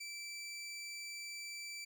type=tone; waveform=20% pulse; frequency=2329 Hz; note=D7; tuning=15 cents flat; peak=-39 dBFS; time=0-1.85 s; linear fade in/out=10 ms; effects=none